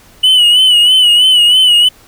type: tone with vibrato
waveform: triangle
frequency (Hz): 2960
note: F#7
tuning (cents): 0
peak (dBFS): -3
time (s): 0.23-1.89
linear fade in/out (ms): 10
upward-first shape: sine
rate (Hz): 3.1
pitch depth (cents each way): 62
effects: pink hiss -43 dBFS RMS until 2.07 s